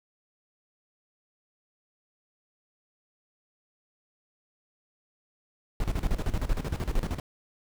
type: noise with tremolo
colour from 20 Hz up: brown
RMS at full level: -26 dBFS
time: 5.8-7.2 s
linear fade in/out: 2 ms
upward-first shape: square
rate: 13 Hz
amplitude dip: 75%
effects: none